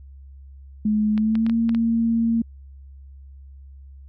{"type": "tone with pitch glide", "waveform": "sine", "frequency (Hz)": [212.7, 229.3], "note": ["G#3", "A#3"], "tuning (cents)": [42, -28], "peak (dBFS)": -17, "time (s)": [0.85, 2.42], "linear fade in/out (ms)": 5, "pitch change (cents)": 130, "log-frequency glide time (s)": [1.13, 1.53]}
{"type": "clicks", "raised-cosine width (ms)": 0.3, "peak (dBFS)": -19, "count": 6, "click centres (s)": [1.178, 1.354, 1.465, 1.497, 1.693, 1.748]}
{"effects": ["added 68 Hz sine -40 dBFS peak until 4.08 s"]}